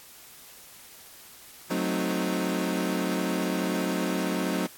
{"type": "chord", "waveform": "30% pulse", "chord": "F# diminished seventh", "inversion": "none", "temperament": "equal", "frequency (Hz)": [185, 220, 261.6, 311.1], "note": ["F#3", "A3", "C4", "Eb4"], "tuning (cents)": [0, 0, 0, 0], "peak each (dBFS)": [-27, -31, -29, -29], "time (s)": [1.7, 4.67], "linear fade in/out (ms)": 10, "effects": ["white hiss -49 dBFS RMS until 4.77 s", "AAC 64 kbps"]}